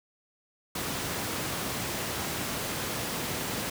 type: high-pass noise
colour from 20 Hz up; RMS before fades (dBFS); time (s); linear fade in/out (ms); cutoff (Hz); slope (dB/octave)
pink; -33; 0.75-3.7; 5; 100; 12
effects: none